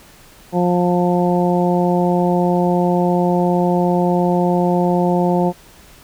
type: harmonic tone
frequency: 177.1 Hz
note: F3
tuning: 24 cents sharp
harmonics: 1 / 2 / 3 / 4 / 5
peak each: -16 / -19 / -21 / -22 / -23 dBFS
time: 0.52-5.53 s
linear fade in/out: 50 ms
effects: pink hiss -45 dBFS RMS until 6.03 s